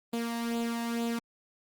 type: tone with flanger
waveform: sawtooth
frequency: 233.1 Hz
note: A#3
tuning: in tune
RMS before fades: -32 dBFS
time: 0.13-1.19 s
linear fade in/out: 5 ms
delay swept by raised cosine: 0.26 to 1.12 ms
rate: 2.2 Hz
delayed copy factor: +0.55
effects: Opus 32 kbps